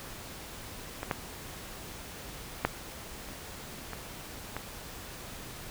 clicks, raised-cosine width 0.5 ms, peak -20 / -13 / -9 / -29 / -23 / -18 dBFS, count 6, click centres 1.031 / 1.112 / 2.65 / 3.288 / 3.933 / 4.566 s, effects pink hiss -44 dBFS RMS until 5.7 s

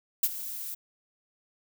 violet noise with ADSR envelope, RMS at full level -21 dBFS, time 0.23-0.75 s, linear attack 5 ms, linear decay 44 ms, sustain -16 dB, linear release 12 ms, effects none

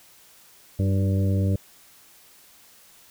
harmonic tone with a mistuned harmonic, 96.8 Hz, G2, 21 cents flat, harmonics 1 / 2 / 3 / 4 / 5 / 6, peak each -20 / -27 / -32 / -38 / -36 / -37 dBFS, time 0.79-1.56 s, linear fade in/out 5 ms, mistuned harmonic 3, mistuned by +34 cents, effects white hiss -53 dBFS RMS until 3.1 s

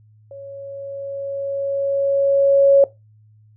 sine tone with level ramp, 554.4 Hz, C#5, in tune, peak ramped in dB -33 to -7 dBFS, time 0.31-2.84 s, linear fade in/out 2 ms, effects noise-tail reverb RT60 0.2 s tail -18 dB re dry + added 107 Hz sine -48 dBFS peak until 3.56 s

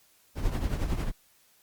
brown noise with tremolo, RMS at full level -25 dBFS, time 0.35-1.12 s, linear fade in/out 50 ms, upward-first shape triangle, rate 11 Hz, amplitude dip 70%, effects white hiss -63 dBFS RMS until 1.62 s + Opus 48 kbps

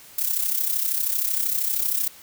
violet noise with amplitude modulation, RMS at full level -21 dBFS, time 0.18-2.08 s, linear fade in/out 5 ms, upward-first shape sine, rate 32.9 Hz, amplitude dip 65%, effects white hiss -47 dBFS RMS until 2.22 s

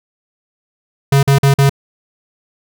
square tone bursts, 138.59 Hz, C#3, in tune, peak -8 dBFS, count 4, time 1.12-1.695 s, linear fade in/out 5 ms, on 110 ms, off 45 ms, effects none

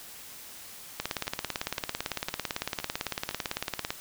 two click trains, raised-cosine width 0.2 ms, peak -12 / -19 dBFS, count 53 / 5, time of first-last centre 1-3.905 / 1.27-3.311 s, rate 17.9 / 1.96 Hz, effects white hiss -46 dBFS RMS until 4 s

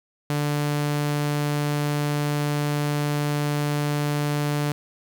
sawtooth tone, 146.83 Hz, D3, in tune, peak -18 dBFS, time 0.3-4.72 s, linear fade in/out 0 ms, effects 8-bit

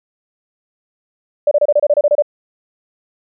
sine tone bursts, 587.3 Hz, D5, in tune, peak -8 dBFS, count 11, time 1.47-2.223 s, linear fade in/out 5 ms, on 43 ms, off 28 ms, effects none

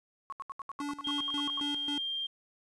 sine tone bursts, 1100 Hz, C#6, 14 cents flat, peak -36 dBFS, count 14, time 0.3-1.598 s, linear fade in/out 0 ms, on 24 ms, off 74 ms
square tone with tremolo, 288.7 Hz, D4, 30 cents flat, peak -35 dBFS, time 0.8-1.98 s, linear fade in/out 2 ms, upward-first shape square, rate 3.7 Hz, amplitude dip 80%
sine tone with pitch glide, 3216 to 3188 Hz, G7 to G7, +44 to +28 cents, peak -32 dBFS, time 1.04-2.27 s, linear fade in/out 10 ms, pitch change -16 cents, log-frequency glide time 1.55-2.1 s
effects resampled to 24000 Hz + 11-bit

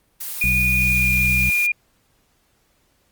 blue noise, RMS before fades -29 dBFS, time 0.2-1.67 s, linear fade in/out 10 ms
sine tone with pitch glide, 2450 to 2419 Hz, D#7 to D#7, -27 to -49 cents, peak -16 dBFS, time 0.41-1.72 s, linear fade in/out 5 ms, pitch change -22 cents, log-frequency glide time 0.82-1.1 s
harmonic tone, 63 Hz, B1, 35 cents sharp, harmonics 1 / 2 / 3, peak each -23 / -26 / -28 dBFS, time 0.44-1.5 s, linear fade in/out 0 ms
effects pink hiss -63 dBFS RMS until 3.11 s + Opus 32 kbps

